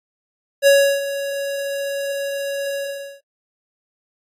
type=tone with ADSR envelope; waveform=square; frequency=558 Hz; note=C#5; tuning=11 cents sharp; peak=-9 dBFS; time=0.62-3.21 s; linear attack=49 ms; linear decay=340 ms; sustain=-14 dB; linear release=440 ms; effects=AAC 48 kbps